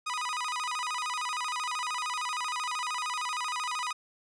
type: tone with vibrato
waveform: sawtooth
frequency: 1108.7 Hz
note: C#6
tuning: in tune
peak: -27 dBFS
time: 0.06-3.93 s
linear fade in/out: 10 ms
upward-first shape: square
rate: 13 Hz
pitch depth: 200 cents each way
effects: resampled to 22050 Hz